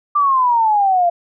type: exponential sweep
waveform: sine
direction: down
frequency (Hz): 1188 to 681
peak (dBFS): -11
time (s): 0.15-1.1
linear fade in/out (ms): 10
effects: none